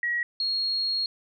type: tone pair in turn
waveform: sine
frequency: 1910 / 4288 Hz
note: A#6 / C8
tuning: +42 / +42 cents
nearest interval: octave + major second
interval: 1400 cents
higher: second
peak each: -24 dBFS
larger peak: neither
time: 0.03-0.23 / 0.4-1.06 s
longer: second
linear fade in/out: 2 ms
effects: none

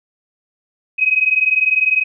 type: tone pair together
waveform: sine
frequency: 2520 / 2540 Hz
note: D#7 / D#7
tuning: +21 / +35 cents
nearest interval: unison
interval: 14 cents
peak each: -15 dBFS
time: 0.98-2.04 s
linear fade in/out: 20 ms
effects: none

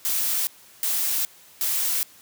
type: noise bursts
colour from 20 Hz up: blue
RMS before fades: -24 dBFS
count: 3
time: 0.05-2.03 s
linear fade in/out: 0 ms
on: 420 ms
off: 360 ms
effects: white hiss -51 dBFS RMS until 2.21 s + high-pass 80 Hz 12 dB/octave

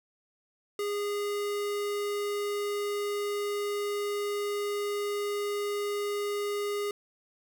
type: tone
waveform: square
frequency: 410 Hz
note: G#4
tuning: 22 cents flat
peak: -30 dBFS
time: 0.79-6.91 s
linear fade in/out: 2 ms
effects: none

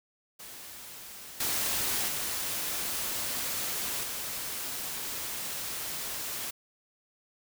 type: noise with level steps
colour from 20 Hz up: white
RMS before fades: -45 / -30 / -33 / -36 dBFS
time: 0.39-6.51 s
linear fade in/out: 10 ms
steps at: 1.4 / 2.08 / 4.03 s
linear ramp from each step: 5 ms
effects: none

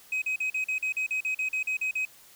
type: tone bursts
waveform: sine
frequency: 2530 Hz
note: D#7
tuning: 28 cents sharp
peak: -23 dBFS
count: 14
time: 0.12-2.052 s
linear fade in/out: 5 ms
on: 99 ms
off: 42 ms
effects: tanh soft clip ceiling -25 dBFS + white hiss -54 dBFS RMS until 2.35 s

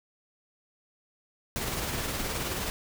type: noise with tremolo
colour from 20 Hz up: pink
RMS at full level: -31 dBFS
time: 1.56-2.7 s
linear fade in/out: 0 ms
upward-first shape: sine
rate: 19 Hz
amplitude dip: 30%
effects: none

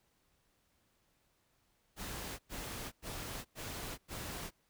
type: noise bursts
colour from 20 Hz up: pink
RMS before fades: -43 dBFS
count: 5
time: 1.96-4.51 s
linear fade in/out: 50 ms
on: 430 ms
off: 100 ms
effects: pink hiss -75 dBFS RMS until 4.69 s

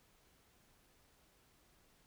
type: silence
effects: pink hiss -70 dBFS RMS until 2.06 s

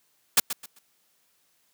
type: noise with echo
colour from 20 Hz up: white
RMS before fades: -17 dBFS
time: 0.37-0.4 s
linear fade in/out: 5 ms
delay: 130 ms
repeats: 3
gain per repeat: -12 dB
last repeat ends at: 0.79 s
effects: white hiss -68 dBFS RMS until 1.73 s + high-pass 100 Hz 12 dB/octave

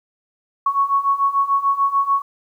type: beating tone pair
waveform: sine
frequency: 1105 / 1111.8 Hz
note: C#6 / C#6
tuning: -6 / +5 cents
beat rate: 6.8 Hz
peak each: -20 / -17 dBFS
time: 0.66-2.22 s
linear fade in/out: 5 ms
effects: 9-bit

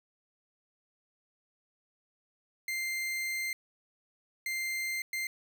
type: tone bursts at uneven times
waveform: 40% pulse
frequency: 2093 Hz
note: C7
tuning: in tune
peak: -31 dBFS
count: 3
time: 2.68-3.53 / 4.46-5.02 / 5.13-5.27 s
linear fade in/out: 2 ms
effects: none

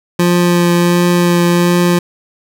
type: tone with vibrato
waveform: 25% pulse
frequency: 174.61 Hz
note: F3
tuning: in tune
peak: -5 dBFS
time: 0.19-1.99 s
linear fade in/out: 5 ms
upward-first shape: triangle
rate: 1.4 Hz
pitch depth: 13 cents each way
effects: none

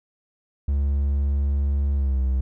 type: tone with pitch glide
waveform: triangle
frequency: 70.2 to 65.12 Hz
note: C#2 to C2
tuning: +22 to -8 cents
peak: -17 dBFS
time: 0.68-2.41 s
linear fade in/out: 5 ms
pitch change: -130 cents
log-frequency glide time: 1.95-2.2 s
effects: none

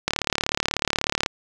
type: click train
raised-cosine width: 0.2 ms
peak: -3 dBFS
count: 44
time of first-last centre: 0.08-1.261 s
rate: 36.4 Hz
effects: none

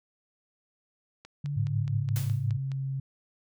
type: click train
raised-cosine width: 0.2 ms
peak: -29 dBFS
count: 8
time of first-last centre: 1.25-2.718 s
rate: 4.77 Hz
type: tone with pitch glide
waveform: sine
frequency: 143.8 to 134.95 Hz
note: D3 to C#3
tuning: -36 to -46 cents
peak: -29 dBFS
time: 1.44-3 s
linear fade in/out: 5 ms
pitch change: -110 cents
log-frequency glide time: 1.74-2.32 s
type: tone with tremolo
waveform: sine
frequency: 106.2 Hz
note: G#2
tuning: 39 cents sharp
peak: -24 dBFS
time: 1.56-2.58 s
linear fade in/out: 10 ms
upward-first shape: triangle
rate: 5.6 Hz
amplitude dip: 75%
type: noise with exponential decay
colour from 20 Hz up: white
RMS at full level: -36 dBFS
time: 2.16-2.5 s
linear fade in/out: 0 ms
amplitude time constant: 72 ms
effects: none

